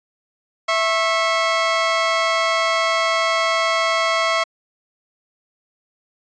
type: tone pair together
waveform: 20% pulse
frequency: 659.3 / 1090.8 Hz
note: E5 / C#6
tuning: 0 / -28 cents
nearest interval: major sixth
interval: 872 cents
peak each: -14 / -15 dBFS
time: 0.68-4.44 s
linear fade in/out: 10 ms
effects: resampled to 16000 Hz